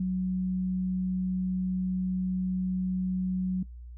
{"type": "tone", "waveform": "sine", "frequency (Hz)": 185, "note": "F#3", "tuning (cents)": 0, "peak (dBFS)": -26, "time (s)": [0, 3.63], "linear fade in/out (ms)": 5, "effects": ["noise-tail reverb RT60 0.1 s tail -21 dB re dry", "added 60 Hz sine -41 dBFS peak until 3.97 s"]}